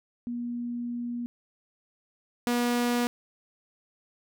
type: tone pair in turn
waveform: sine / sawtooth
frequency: 239.8 / 241.5 Hz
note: A#3 / B3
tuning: +49 / -39 cents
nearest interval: unison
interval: 12 cents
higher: second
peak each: -30 / -20 dBFS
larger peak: second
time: 0.27-1.26 / 2.47-3.07 s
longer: first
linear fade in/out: 0 ms
effects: none